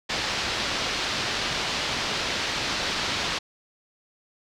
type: low-pass noise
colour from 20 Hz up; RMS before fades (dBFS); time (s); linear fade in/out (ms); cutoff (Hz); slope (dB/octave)
white; -28; 0.09-3.39; 10; 4900; 24
effects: none